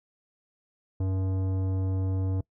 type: tone with tanh clipping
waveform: triangle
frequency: 94.7 Hz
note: F#2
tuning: 41 cents sharp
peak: -27 dBFS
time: 1-2.41 s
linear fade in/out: 5 ms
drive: 18 dB
effects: noise-tail reverb RT60 0.1 s tail -23 dB re dry